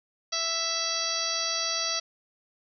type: harmonic tone with a mistuned harmonic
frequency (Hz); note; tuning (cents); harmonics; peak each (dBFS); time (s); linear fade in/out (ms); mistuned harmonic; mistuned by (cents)
661; E5; +5; 1 / 2 / 3 / 4 / 5 / 6 / 7 / 8 / 9; -38 / -36 / -39 / -40 / -37 / -35 / -31 / -38 / -33; 0.32-2; 10; 9; -42
effects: none